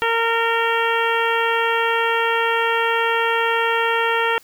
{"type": "harmonic tone", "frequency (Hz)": 459.5, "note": "A#4", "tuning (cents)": -25, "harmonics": [1, 2, 3, 4, 5, 6, 7], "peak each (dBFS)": [-22, -22, -23, -24, -29, -27, -30], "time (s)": [0.02, 4.38], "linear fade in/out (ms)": 0, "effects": ["white hiss -50 dBFS RMS until 4.43 s"]}